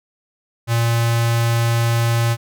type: tone with notch filter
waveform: square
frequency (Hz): 116.54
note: A#2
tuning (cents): 0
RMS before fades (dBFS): -17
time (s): 0.67-2.37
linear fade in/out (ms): 50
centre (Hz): 260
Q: 0.6
effects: none